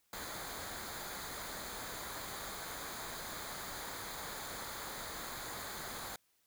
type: noise with comb filter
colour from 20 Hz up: pink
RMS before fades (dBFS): -44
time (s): 0.13-6.16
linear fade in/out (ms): 2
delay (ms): 0.36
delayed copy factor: -0.65
effects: white hiss -75 dBFS RMS until 6.46 s